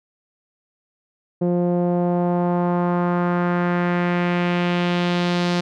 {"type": "tone with low-pass filter sweep", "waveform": "sawtooth", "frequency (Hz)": 175.8, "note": "F3", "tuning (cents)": 12, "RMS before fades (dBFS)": -20, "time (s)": [1.41, 5.61], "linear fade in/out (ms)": 10, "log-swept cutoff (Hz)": [480, 4700], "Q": 1.7, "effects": []}